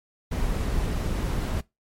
brown noise, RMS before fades -26 dBFS, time 0.31-1.61 s, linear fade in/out 10 ms, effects noise-tail reverb RT60 0.2 s tail -21 dB re dry + MP3 64 kbps

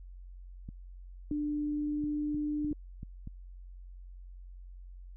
clicks, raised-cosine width 5 ms, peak -30 dBFS, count 8, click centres 0.689 / 1.314 / 2.04 / 2.346 / 2.647 / 2.714 / 3.031 / 3.274 s
sine tone with pitch glide, 296.4 to 298.1 Hz, D4 to D4, +16 to +26 cents, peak -30 dBFS, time 1.31-2.73 s, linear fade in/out 2 ms, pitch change +10 cents, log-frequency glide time 1.74-2.47 s
effects added 45 Hz sine -45 dBFS peak until 5.16 s

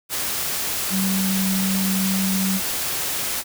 sine tone in noise, 191.2 Hz, G3, 43 cents flat, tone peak -20 dBFS, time 0.9-2.61 s, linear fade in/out 50 ms, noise white, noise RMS -25 dBFS, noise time 0.09-3.44 s, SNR +2 dB, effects none

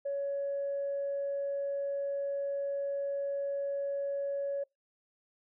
sine tone, 560 Hz, C#5, 18 cents sharp, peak -30 dBFS, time 0.05-4.64 s, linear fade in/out 10 ms, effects noise-tail reverb RT60 0.2 s tail -26 dB re dry + tanh soft clip ceiling -27 dBFS

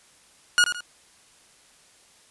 sawtooth tone with echo, 1442 Hz, F#6, 45 cents flat, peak -11 dBFS, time 0.58-0.64 s, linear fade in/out 0 ms, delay 83 ms, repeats 2, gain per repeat -9 dB, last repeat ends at 0.806 s, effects white hiss -56 dBFS RMS until 2.3 s + resampled to 24000 Hz

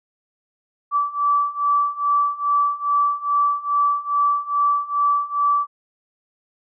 sine beating tone pair, 1156 / 1158.4 Hz, D6 / D6, -28 / -24 cents, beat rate 2.4 Hz, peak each -21 / -19 dBFS, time 0.91-5.67 s, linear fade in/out 50 ms, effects none

